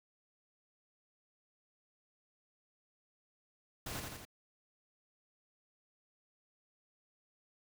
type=noise with echo; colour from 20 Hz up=pink; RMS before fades=-42 dBFS; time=3.86-4 s; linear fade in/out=5 ms; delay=84 ms; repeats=3; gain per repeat=-3 dB; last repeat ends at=4.252 s; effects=none

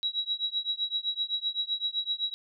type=tone with tremolo; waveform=sine; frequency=3874 Hz; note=B7; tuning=34 cents flat; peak=-24 dBFS; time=0.03-2.34 s; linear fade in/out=0 ms; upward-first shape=triangle; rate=7.8 Hz; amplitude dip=100%; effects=none

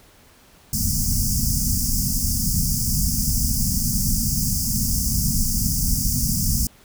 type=band-stop noise; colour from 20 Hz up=pink; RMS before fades=-21 dBFS; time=0.73-6.67 s; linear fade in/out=2 ms; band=250 to 4900 Hz; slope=96 dB/octave; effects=pink hiss -52 dBFS RMS until 6.84 s

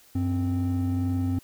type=tone pair together; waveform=triangle; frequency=94.65 / 261.6 Hz; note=F#2 / C4; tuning=+40 / 0 cents; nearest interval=octave + tritone; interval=1760 cents; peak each=-23 / -24 dBFS; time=0.15-1.39 s; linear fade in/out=5 ms; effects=tanh soft clip ceiling -15 dBFS + white hiss -56 dBFS RMS until 1.43 s

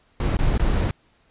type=noise with dropouts; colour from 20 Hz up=brown; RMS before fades=-20 dBFS; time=0.2-0.91 s; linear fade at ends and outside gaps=2 ms; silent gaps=0.37-0.389 / 0.579-0.595 s; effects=pink hiss -61 dBFS RMS until 1.3 s + resampled to 8000 Hz

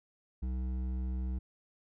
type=tone with hard clipping; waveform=triangle; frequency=63.3 Hz; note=B1; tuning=43 cents sharp; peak=-34 dBFS; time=0.42-1.39 s; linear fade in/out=10 ms; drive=13 dB; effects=none

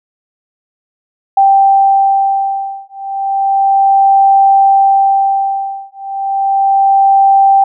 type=beating tone pair; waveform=sine; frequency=784 / 784.33 Hz; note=G5 / G5; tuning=0 / +1 cents; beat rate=0.33 Hz; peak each=-10 dBFS; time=1.37-7.64 s; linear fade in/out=5 ms; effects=none

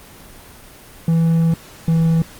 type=tone pair in turn; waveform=triangle; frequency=164.81 / 163.77 Hz; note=E3 / E3; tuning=0 / -11 cents; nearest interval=unison; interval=11 cents; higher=first; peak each=-10 dBFS; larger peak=neither; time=1.08-1.54 / 1.88-2.22 s; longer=first; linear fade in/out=2 ms; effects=pink hiss -41 dBFS RMS until 2.39 s + Opus 24 kbps

